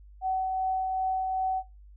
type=tone with tremolo; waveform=sine; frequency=755 Hz; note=F#5; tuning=35 cents sharp; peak=-25 dBFS; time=0.21-1.63 s; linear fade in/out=50 ms; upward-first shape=triangle; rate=2.6 Hz; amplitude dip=30%; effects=noise-tail reverb RT60 0.2 s tail -17 dB re dry + added 50 Hz sine -48 dBFS peak until 1.96 s